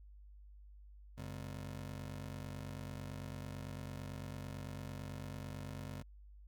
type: ring-modulated tone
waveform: 30% pulse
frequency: 117.7 Hz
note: A#2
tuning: 17 cents sharp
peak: -38 dBFS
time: 1.17-6.03 s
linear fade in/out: 20 ms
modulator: 24.5 Hz
effects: added 50 Hz sine -54 dBFS peak until 6.47 s